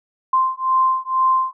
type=beating tone pair; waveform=sine; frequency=1043 / 1045.1 Hz; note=C6 / C6; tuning=-6 / -2 cents; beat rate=2.1 Hz; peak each=-18 dBFS; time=0.33-1.53 s; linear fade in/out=5 ms; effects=none